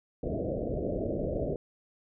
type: low-pass noise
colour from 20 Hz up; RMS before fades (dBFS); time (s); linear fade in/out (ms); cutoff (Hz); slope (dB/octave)
white; -32; 0.23-1.56; 2; 650; 96
effects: none